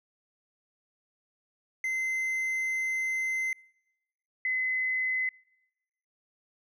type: tone pair in turn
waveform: triangle / sine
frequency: 2065 / 2034 Hz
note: C7 / C7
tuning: -23 / -50 cents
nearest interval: unison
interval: 27 cents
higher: first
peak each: -26 dBFS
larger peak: neither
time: 1.84-3.53 / 4.45-5.29 s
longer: first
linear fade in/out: 2 ms
effects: noise-tail reverb RT60 1.0 s tail -26 dB re dry